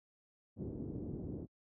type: low-pass noise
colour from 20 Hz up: white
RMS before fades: -42 dBFS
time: 0.56-1.47 s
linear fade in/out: 50 ms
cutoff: 340 Hz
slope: 24 dB/octave
effects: high-pass 60 Hz 12 dB/octave

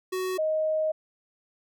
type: tone pair in turn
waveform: square / sine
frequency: 371.9 / 625.5 Hz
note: F#4 / D#5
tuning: +9 / +9 cents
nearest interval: major sixth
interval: 900 cents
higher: second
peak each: -28 / -23 dBFS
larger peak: second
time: 0.12-0.38 / 0.38-0.92 s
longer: second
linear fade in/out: 10 ms
effects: none

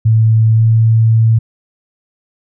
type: tone with pitch glide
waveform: sine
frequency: 111.3 to 112.59 Hz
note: A2 to A2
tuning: +20 to +40 cents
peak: -6 dBFS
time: 0.05-1.39 s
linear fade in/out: 10 ms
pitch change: +20 cents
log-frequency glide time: 0.54-0.63 s
effects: none

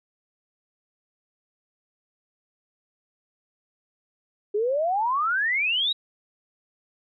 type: exponential sweep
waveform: sine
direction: up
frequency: 400.3 to 3903 Hz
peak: -21 dBFS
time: 4.54-5.93 s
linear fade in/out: 10 ms
effects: none

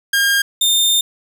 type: tone pair in turn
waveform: sawtooth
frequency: 1614 / 3623 Hz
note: G#6 / A7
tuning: -50 / +50 cents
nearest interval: octave + major second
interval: 1400 cents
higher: second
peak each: -9 dBFS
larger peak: neither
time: 0.13-0.42 / 0.61-1.01 s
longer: second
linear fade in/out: 5 ms
effects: none

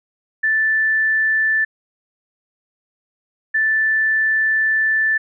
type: tone pair in turn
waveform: sine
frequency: 1760 / 1760 Hz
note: A6 / A6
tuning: 0 / 0 cents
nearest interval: unison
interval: 0 cents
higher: neither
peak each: -14 dBFS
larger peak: neither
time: 0.43-1.65 / 3.54-5.18 s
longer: second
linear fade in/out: 10 ms
effects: none

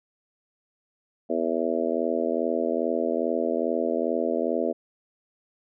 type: harmonic tone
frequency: 82.41 Hz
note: E2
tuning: in tune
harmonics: 3 / 4 / 5 / 6 / 7 / 8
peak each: -30 / -30 / -30 / -30 / -30 / -30 dBFS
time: 1.29-4.73 s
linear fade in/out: 20 ms
effects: none

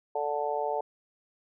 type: harmonic tone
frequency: 146.83 Hz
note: D3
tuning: in tune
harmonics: 3 / 4 / 5 / 6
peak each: -33 / -33 / -33 / -33 dBFS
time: 0.15-0.81 s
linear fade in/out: 5 ms
effects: none

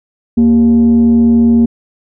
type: tone with frequency modulation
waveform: sine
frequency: 233.5 Hz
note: A#3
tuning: 3 cents sharp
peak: -4 dBFS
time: 0.37-1.66 s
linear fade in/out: 10 ms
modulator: 159 Hz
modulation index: 0.32
effects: tanh soft clip ceiling -1 dBFS

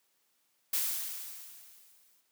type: noise with exponential decay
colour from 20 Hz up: blue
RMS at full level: -29 dBFS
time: 0.73-2.21 s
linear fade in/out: 5 ms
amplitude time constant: 320 ms
effects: white hiss -74 dBFS RMS until 2.31 s + high-pass 150 Hz 12 dB/octave

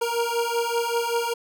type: beating tone pair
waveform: 25% pulse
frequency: 466.2 / 471.4 Hz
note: A#4 / A#4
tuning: 0 / +19 cents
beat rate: 5.2 Hz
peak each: -22 dBFS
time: 0.01-1.34 s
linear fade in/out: 10 ms
effects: none

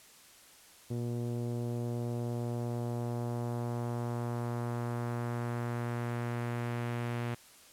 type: tone with low-pass filter sweep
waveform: sawtooth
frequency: 119.4 Hz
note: A#2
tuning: 42 cents sharp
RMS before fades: -35 dBFS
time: 0.9-7.35 s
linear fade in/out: 10 ms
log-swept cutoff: 410 to 2600 Hz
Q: 1.2
effects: white hiss -57 dBFS RMS until 7.72 s + low-pass 12000 Hz 12 dB/octave

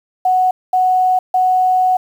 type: tone bursts at uneven times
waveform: sine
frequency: 740 Hz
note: F#5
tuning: in tune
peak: -10 dBFS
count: 3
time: 0.25-0.51 / 0.73-1.19 / 1.34-1.97 s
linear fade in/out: 5 ms
effects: 7-bit

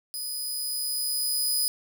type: tone with level ramp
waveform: 15% pulse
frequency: 4984 Hz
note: D#8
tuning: 2 cents sharp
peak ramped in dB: -25 to -16 dBFS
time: 0.14-1.68 s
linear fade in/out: 0 ms
effects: none

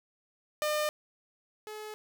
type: tone pair in turn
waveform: sawtooth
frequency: 604 / 427.1 Hz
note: D5 / G#4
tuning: +48 / +48 cents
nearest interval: tritone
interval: 600 cents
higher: first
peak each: -24 / -36 dBFS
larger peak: first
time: 0.62-0.89 / 1.67-1.94 s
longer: neither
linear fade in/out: 0 ms
effects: none

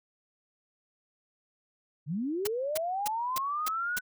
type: linear sweep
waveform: sine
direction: up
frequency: 130.5 to 1507 Hz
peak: -29 dBFS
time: 2.06-4.01 s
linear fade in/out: 50 ms
type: noise bursts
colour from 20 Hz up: white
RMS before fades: -32 dBFS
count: 6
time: 2.45-3.988 s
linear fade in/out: 5 ms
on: 23 ms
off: 280 ms
effects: none

